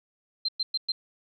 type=tone bursts; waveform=sine; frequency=4142 Hz; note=C8; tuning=18 cents flat; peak=-24 dBFS; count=4; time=0.45-0.92 s; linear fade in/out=5 ms; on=35 ms; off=110 ms; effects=none